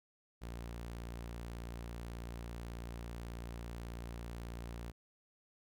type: tone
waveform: sawtooth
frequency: 58.27 Hz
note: A#1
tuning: in tune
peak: -39 dBFS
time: 0.41-4.92 s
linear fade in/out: 20 ms
effects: none